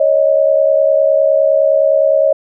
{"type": "tone pair together", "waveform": "sine", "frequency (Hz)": [554.4, 624.2], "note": ["C#5", "D#5"], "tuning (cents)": [0, 5], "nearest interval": "major second", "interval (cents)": 205, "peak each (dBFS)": -11, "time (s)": [0, 2.33], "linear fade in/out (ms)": 5, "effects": []}